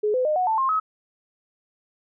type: tone with pitch steps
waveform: sine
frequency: 421.8 / 507.4 / 610.5 / 734.4 / 883.5 / 1062.9 / 1278.7 Hz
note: G#4 / B4 / D#5 / F#5 / A5 / C6 / D#6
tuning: +27 / +47 / -33 / -13 / +7 / +27 / +47 cents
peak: -19 dBFS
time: 0.03-0.8 s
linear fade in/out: 10 ms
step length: 110 ms
effects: none